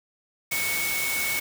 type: tone in noise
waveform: sine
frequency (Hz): 2217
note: C#7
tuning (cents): 0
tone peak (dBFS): -27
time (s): 0.51-1.4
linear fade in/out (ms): 10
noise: white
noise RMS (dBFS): -29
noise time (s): 0.51-1.4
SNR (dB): -1
effects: none